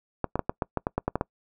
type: clicks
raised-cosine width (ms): 1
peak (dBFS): -11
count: 11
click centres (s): 0.243 / 0.356 / 0.393 / 0.495 / 0.622 / 0.773 / 0.869 / 0.98 / 1.08 / 1.156 / 1.211
effects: noise-tail reverb RT60 0.1 s tail -25 dB re dry